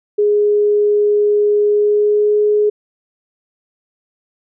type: tone with pitch glide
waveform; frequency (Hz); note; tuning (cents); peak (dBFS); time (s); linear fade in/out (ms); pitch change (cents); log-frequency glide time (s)
sine; 415.3 to 419.2; G#4 to G#4; 0 to +16; -10; 0.18-2.7; 10; +16; 1.67-2.4
effects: none